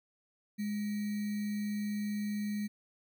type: tone with sample-and-hold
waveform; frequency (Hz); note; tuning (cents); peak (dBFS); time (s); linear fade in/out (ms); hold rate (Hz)
sine; 207.7; G#3; 0; -32; 0.58-2.68; 20; 2100
effects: none